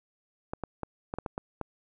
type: clicks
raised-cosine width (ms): 1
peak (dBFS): -19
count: 8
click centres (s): 0.535 / 0.637 / 0.833 / 1.139 / 1.186 / 1.262 / 1.379 / 1.613
effects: none